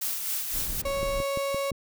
blue noise with tremolo, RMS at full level -29 dBFS, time 0.01-0.82 s, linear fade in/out 10 ms, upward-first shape sine, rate 3.9 Hz, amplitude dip 40%
brown noise, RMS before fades -36 dBFS, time 0.51-1.24 s, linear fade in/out 50 ms
35% pulse tone, 554.4 Hz, C#5, in tune, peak -25 dBFS, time 0.85-1.71 s, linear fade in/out 5 ms
click train, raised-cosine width 3 ms, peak -22 dBFS, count 5, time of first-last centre 1.03-1.717 s, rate 5.82 Hz
effects none

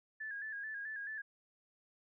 sine tone with vibrato, 1691 Hz, G#6, 31 cents sharp, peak -40 dBFS, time 0.2-1.22 s, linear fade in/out 10 ms, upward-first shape square, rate 4.6 Hz, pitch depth 58 cents each way, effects none

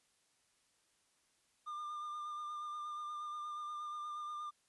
triangle tone with vibrato, 1202 Hz, D6, 40 cents sharp, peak -39 dBFS, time 1.66-4.51 s, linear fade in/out 20 ms, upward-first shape sine, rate 8.4 Hz, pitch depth 21 cents each way, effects white hiss -75 dBFS RMS until 4.68 s + resampled to 24000 Hz

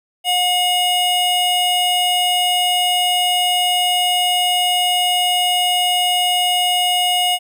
square tone pair together, 720 / 2880 Hz, F#5 / F#7, -47 / -47 cents, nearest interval 2 octaves, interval 2400 cents, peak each -19 / -17 dBFS, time 0.24-7.39 s, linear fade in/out 50 ms, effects none

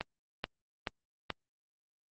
click train, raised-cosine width 0.3 ms, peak -17 dBFS, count 4, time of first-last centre 0.01-1.303 s, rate 2.32 Hz, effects Opus 24 kbps

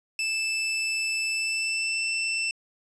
sawtooth tone with pitch glide, 2637 to 2671 Hz, E7 to E7, 0 to +22 cents, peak -22 dBFS, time 0.19-2.51 s, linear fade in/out 2 ms, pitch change +22 cents, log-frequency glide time 1.28-2.09 s, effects resampled to 22050 Hz + 9-bit

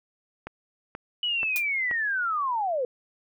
click train, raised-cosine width 0.5 ms, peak -20 dBFS, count 4, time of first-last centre 0.47-1.912 s, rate 2.08 Hz
sine linear sweep, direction down, 2969 to 473.8 Hz, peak -24 dBFS, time 1.23-2.85 s, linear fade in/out 2 ms
blue noise with exponential decay, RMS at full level -26 dBFS, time 1.56-1.65 s, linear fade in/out 0 ms, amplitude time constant 18 ms
effects none

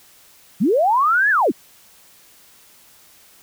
sine linear two-way sweep, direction up then down, 157.8 to 1760 to 157.8 Hz, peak -13 dBFS, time 0.6-1.52 s, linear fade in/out 20 ms, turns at 1.3 s, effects white hiss -50 dBFS RMS until 3.42 s

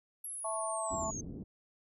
sine linear sweep, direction down, 11340 to 6270 Hz, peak -39 dBFS, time 0.24-1.21 s, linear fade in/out 5 ms
sine chord, A major, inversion second, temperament just, 660 / 880 / 1100 Hz, E5 / A5 / C#6, +2 / 0 / -14 cents, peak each -37 / -40 / -39 dBFS, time 0.44-1.11 s, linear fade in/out 10 ms
white low-pass noise, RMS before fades -43 dBFS, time 0.9-1.44 s, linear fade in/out 10 ms, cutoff 310 Hz, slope 24 dB/octave
effects none

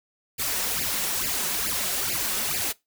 white noise with flanger, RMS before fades -27 dBFS, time 0.38-2.73 s, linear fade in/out 20 ms, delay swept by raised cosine 0.41 to 5.51 ms, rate 2.3 Hz, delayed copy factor +0.95, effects noise-tail reverb RT60 0.2 s tail -22 dB re dry

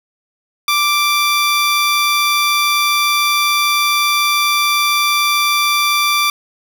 15% pulse tone, 1174.7 Hz, D6, in tune, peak -6 dBFS, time 0.68-6.3 s, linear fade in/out 2 ms, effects none

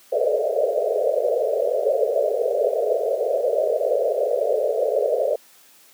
white band-pass noise, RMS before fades -21 dBFS, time 0.12-5.36 s, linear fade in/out 5 ms, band 420 to 650 Hz, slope 96 dB/octave, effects white hiss -52 dBFS RMS until 5.93 s + high-pass 200 Hz 12 dB/octave

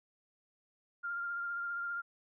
sine tone with vibrato, 1396.9 Hz, F6, in tune, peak -35 dBFS, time 1.03-2.02 s, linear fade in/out 20 ms, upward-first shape sine, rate 15 Hz, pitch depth 17 cents each way, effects none

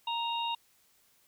harmonic tone, 932.3 Hz, A#5, in tune, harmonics 1 / 3 / 4, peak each -32 / -37 / -38 dBFS, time 0.07-0.55 s, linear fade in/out 5 ms, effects white hiss -67 dBFS RMS until 1.27 s

